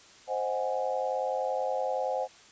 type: chord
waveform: sine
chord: Ab dominant seventh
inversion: first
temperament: equal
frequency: 523.3 / 622.3 / 740 / 830.6 Hz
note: C5 / Eb5 / Gb5 / Ab5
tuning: 0 / 0 / 0 / 0 cents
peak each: -31 / -35 / -33 / -35 dBFS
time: 0.27-2.28 s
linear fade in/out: 50 ms
effects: white hiss -54 dBFS RMS until 2.51 s + resampled to 16000 Hz